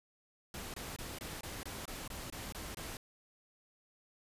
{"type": "noise bursts", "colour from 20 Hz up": "pink", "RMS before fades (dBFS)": -44, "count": 11, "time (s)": [0.54, 2.97], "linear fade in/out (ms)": 2, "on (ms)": 200, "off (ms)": 23, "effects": ["resampled to 32000 Hz"]}